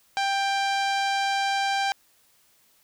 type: tone with low-pass filter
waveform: sawtooth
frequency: 789 Hz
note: G5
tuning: 11 cents sharp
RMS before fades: -25 dBFS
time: 0.17-1.92 s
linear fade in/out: 0 ms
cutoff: 5300 Hz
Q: 1.1
effects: white hiss -62 dBFS RMS until 2.83 s